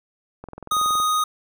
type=click train; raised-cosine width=1 ms; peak=-22 dBFS; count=13; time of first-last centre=0.44-1.001 s; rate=21.4 Hz
type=tone; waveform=square; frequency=1244.5 Hz; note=D#6; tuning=in tune; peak=-19 dBFS; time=0.71-1.24 s; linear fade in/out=5 ms
effects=none